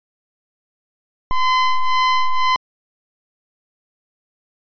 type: ring-modulated tone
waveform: square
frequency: 512 Hz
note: C5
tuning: 38 cents flat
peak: -11 dBFS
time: 1.31-2.56 s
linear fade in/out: 0 ms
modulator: 513 Hz
effects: resampled to 11025 Hz